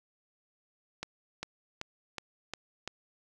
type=accelerating click train; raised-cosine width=0.2 ms; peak=-19 dBFS; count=6; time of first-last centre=1.03-2.876 s; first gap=400 ms; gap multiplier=0.96; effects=none